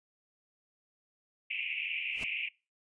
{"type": "band-pass noise", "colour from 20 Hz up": "white", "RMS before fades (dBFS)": -36, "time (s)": [1.5, 2.49], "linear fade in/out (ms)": 10, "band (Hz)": [2200, 2800], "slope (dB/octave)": 96}
{"type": "noise with exponential growth", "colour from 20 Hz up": "pink", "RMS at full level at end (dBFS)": -40, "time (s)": [2.09, 2.24], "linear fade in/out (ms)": 5, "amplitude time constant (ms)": 31}
{"effects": ["noise-tail reverb RT60 0.3 s tail -23 dB re dry", "resampled to 22050 Hz"]}